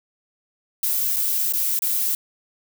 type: noise with dropouts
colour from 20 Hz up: violet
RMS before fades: -22 dBFS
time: 0.83-2.15 s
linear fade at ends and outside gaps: 2 ms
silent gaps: 1.163-1.166 / 1.525-1.535 / 1.791-1.821 s
effects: none